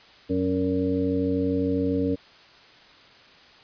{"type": "harmonic tone with a mistuned harmonic", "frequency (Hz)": 92.7, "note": "F#2", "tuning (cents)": 4, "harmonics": [1, 2, 3, 5, 6], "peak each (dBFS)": [-31, -31, -24, -27, -36], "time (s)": [0.29, 2.16], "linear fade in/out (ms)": 20, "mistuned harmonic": 6, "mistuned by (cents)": 45, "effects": ["white hiss -51 dBFS RMS until 3.63 s", "resampled to 11025 Hz"]}